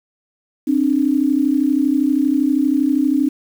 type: tone pair together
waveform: sine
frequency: 266.5 / 299.1 Hz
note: C4 / D4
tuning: +32 / +32 cents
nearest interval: major second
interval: 200 cents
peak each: -16 dBFS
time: 0.67-3.29 s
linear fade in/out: 10 ms
effects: 7-bit